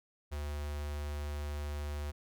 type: tone with notch filter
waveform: square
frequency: 73.42 Hz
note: D2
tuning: in tune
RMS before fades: -38 dBFS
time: 0.31-2.12 s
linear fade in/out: 20 ms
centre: 250 Hz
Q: 1.7
effects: none